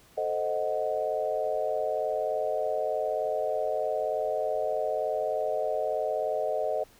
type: chord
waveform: sine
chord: A diminished seventh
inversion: none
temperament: equal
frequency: 440 / 523.3 / 622.3 / 740 Hz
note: A4 / C5 / Eb5 / Gb5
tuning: 0 / 0 / 0 / 0 cents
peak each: -33 / -33 / -29 / -34 dBFS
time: 0.17-6.84 s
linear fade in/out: 10 ms
effects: pink hiss -58 dBFS RMS until 6.99 s